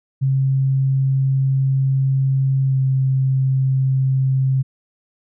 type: tone with pitch glide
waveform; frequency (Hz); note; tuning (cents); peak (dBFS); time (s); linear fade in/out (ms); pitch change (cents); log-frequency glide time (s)
sine; 134.4 to 132.78; C3 to C3; +47 to +26; -14; 0.21-4.63; 20; -21; 2.66-2.77
effects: none